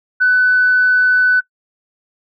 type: tone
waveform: sine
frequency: 1499 Hz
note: F#6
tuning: 22 cents sharp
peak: -8 dBFS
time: 0.2-1.41 s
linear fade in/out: 20 ms
effects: noise-tail reverb RT60 0.1 s tail -23 dB re dry + tanh soft clip ceiling -4 dBFS